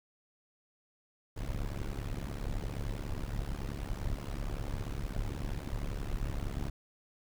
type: noise with amplitude modulation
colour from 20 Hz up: brown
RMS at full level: -32 dBFS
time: 1.36-6.7 s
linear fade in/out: 10 ms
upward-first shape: sine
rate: 70.5 Hz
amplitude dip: 95%
effects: none